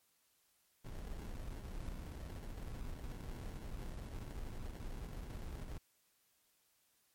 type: noise with sample-and-hold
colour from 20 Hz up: brown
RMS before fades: -45 dBFS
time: 0.84-5.78 s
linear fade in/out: 10 ms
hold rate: 1225 Hz
effects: white hiss -75 dBFS RMS until 7.14 s + MP3 64 kbps